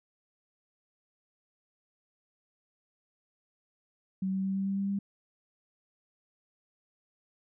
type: tone with pitch steps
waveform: sine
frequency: 190 / 191.43 / 192.87 / 194.33 / 195.79 / 197.27 / 198.76 Hz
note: F#3 / G3 / G3 / G3 / G3 / G3 / G3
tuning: +46 / -41 / -28 / -15 / -2 / +11 / +24 cents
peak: -28 dBFS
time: 4.22-4.99 s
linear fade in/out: 5 ms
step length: 110 ms
effects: none